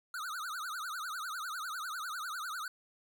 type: tone with vibrato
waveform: square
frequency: 1350 Hz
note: E6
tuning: 41 cents sharp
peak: -38 dBFS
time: 0.14-2.68 s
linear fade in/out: 2 ms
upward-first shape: triangle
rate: 10 Hz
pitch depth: 250 cents each way
effects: none